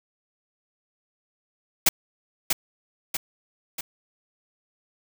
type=noise with echo; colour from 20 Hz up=white; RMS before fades=-17 dBFS; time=1.86-1.89 s; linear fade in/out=5 ms; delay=640 ms; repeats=3; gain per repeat=-5 dB; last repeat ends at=3.81 s; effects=none